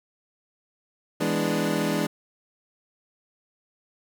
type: chord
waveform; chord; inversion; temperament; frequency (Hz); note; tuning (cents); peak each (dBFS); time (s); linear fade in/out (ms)
25% pulse; E dominant seventh; none; equal; 164.81 / 207.7 / 246.9 / 293.7; E3 / G#3 / B3 / D4; 0 / 0 / 0 / 0; -25 / -24 / -29 / -24; 1.2-2.07; 10
effects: none